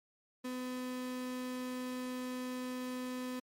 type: tone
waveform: 35% pulse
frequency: 252.6 Hz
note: B3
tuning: 39 cents sharp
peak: -36 dBFS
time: 0.44-3.4 s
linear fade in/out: 10 ms
effects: MP3 64 kbps